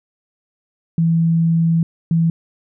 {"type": "tone bursts at uneven times", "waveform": "sine", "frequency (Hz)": 165.3, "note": "E3", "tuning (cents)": 5, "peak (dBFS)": -12, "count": 2, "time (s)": [[0.98, 1.83], [2.11, 2.3]], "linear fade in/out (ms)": 2, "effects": []}